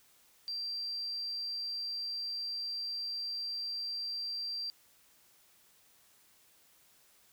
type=tone; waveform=sine; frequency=4712 Hz; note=D8; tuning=5 cents sharp; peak=-35 dBFS; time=0.48-4.7 s; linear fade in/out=0 ms; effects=white hiss -65 dBFS RMS until 7.32 s